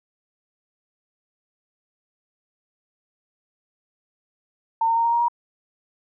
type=tone with pitch steps; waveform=sine; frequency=907 / 915.4 / 923.9 / 932.5 / 941.2 / 949.9 Hz; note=A#5 / A#5 / A#5 / A#5 / A#5 / A#5; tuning=-48 / -32 / -16 / 0 / +16 / +32 cents; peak=-17 dBFS; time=4.81-5.284 s; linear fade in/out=5 ms; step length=79 ms; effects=none